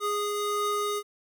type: tone pair together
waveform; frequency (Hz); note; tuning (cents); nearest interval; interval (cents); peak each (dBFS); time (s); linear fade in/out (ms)
square; 413.5 / 1239; G#4 / D#6; -8 / -8; octave + perfect fifth; 1900; -30 / -30; 0-1.03; 50
effects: none